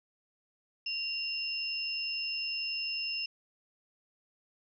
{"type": "tone pair together", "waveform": "sine", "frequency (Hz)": [2779, 5250], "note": ["F7", "E8"], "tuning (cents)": [-9, -8], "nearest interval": "major seventh", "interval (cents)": 1101, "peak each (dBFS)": [-35, -35], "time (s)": [0.86, 3.26], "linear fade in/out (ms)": 5, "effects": []}